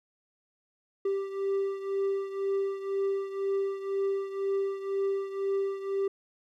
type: beating tone pair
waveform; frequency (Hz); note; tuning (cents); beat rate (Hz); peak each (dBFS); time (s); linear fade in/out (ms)
triangle; 392 / 394; G4 / G4; 0 / +9; 2; -27 / -32; 1.05-6.08; 5
effects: none